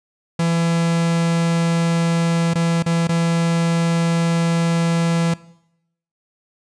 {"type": "tone with dropouts", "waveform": "45% pulse", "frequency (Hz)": 167.5, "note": "E3", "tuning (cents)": 28, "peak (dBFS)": -16, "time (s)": [0.39, 5.34], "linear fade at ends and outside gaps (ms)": 5, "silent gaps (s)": [[2.537, 2.554], [2.826, 2.861], [3.073, 3.09]], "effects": ["noise-tail reverb RT60 0.8 s tail -20 dB re dry", "resampled to 22050 Hz"]}